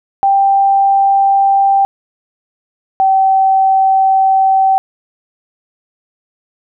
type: tone pair in turn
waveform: sine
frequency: 787 / 769.5 Hz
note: G5 / G5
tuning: +7 / -32 cents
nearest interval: unison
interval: 39 cents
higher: first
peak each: -7 dBFS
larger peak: neither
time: 0.23-1.85 / 3-4.78 s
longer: second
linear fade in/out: 0 ms
effects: none